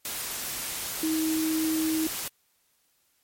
sine tone in noise, 317.1 Hz, D#4, 33 cents sharp, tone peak -24 dBFS, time 1.03-2.07 s, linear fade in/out 2 ms, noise white, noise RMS -33 dBFS, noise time 0.05-2.28 s, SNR +6 dB, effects white hiss -69 dBFS RMS until 3.23 s + MP3 64 kbps

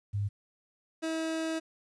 sine / 30% pulse tone pair in turn, 101.7 / 322.2 Hz, G#2 / E4, -36 / -39 cents, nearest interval octave + minor sixth, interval 1997 cents, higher second, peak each -28 dBFS, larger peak neither, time 0.13-0.29 / 1.02-1.6 s, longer second, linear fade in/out 20 ms, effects resampled to 22050 Hz + 11-bit

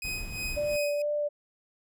sawtooth tone with tremolo, 2510 Hz, D#7, 15 cents sharp, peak -28 dBFS, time 0.02-1.02 s, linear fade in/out 2 ms, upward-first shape sine, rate 2.9 Hz, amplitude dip 75%
brown noise, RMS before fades -39 dBFS, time 0.04-0.77 s, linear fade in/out 10 ms
sine tone with vibrato, 587.3 Hz, D5, in tune, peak -26 dBFS, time 0.56-1.29 s, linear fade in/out 20 ms, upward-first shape sine, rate 2.2 Hz, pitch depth 14 cents each way
effects none

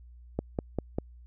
click train, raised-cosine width 2 ms, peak -15 dBFS, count 4, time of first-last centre 0.39-0.985 s, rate 5.04 Hz, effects added 60 Hz sine -48 dBFS peak until 1.26 s

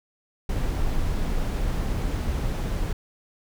brown noise, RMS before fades -25 dBFS, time 0.49-2.93 s, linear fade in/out 5 ms, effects none

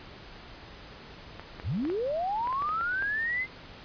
clicks, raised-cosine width 0.5 ms, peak -24 dBFS, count 10, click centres 1.396 / 1.599 / 1.852 / 1.9 / 2.473 / 2.527 / 2.622 / 2.691 / 2.811 / 3.024 s
sine linear sweep, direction up, 47.23 to 2093 Hz, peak -27 dBFS, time 1.63-3.47 s, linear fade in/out 50 ms
effects pink hiss -47 dBFS RMS until 3.84 s + resampled to 11025 Hz

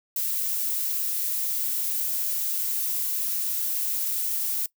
violet noise, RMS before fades -27 dBFS, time 0.16-4.66 s, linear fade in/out 2 ms, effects noise-tail reverb RT60 0.1 s tail -20 dB re dry

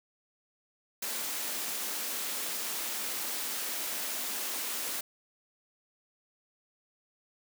white high-pass noise, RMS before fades -35 dBFS, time 1.02-5.01 s, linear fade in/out 5 ms, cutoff 200 Hz, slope 48 dB/octave, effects none

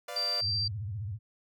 sawtooth chord, B diminished, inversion none, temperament equal with one note detuned, 499 / 587.3 / 698.5 Hz, B4 / D5 / F5, +18 / 0 / 0 cents, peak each -40 / -37 / -38 dBFS, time 0.08-0.41 s, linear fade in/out 5 ms
sine tone, 4699 Hz, D8, in tune, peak -28 dBFS, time 0.16-0.68 s, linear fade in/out 5 ms
sine tone with vibrato, 103 Hz, G#2, 14 cents flat, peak -33 dBFS, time 0.41-1.19 s, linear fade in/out 50 ms, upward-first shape sine, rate 15 Hz, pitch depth 210 cents each way
effects none

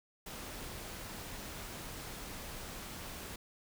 pink noise, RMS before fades -45 dBFS, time 0.26-3.36 s, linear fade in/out 5 ms, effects none

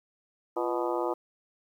harmonic tone with a mistuned harmonic, 123.47 Hz, B2, in tune, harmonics 3 / 4 / 5 / 6 / 7 / 8 / 9 / 10, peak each -31 / -33 / -35 / -38 / -36 / -37 / -43 / -39 dBFS, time 0.56-1.14 s, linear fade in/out 10 ms, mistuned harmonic 3, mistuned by -110 cents, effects 10-bit

